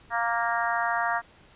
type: harmonic tone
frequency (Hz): 233.1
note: A#3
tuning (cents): 0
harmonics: 3 / 4 / 5 / 6 / 7 / 8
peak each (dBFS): -29 / -30 / -31 / -32 / -32 / -33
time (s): 0.1-1.22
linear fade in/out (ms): 50
effects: pink hiss -55 dBFS RMS until 1.55 s + resampled to 8000 Hz